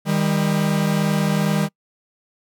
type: tone pair together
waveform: 45% pulse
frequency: 157.29 / 199.6 Hz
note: D#3 / G3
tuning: +19 / +32 cents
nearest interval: major third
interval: 413 cents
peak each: -20 dBFS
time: 0.05-1.69 s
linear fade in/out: 50 ms
effects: noise-tail reverb RT60 0.1 s tail -26 dB re dry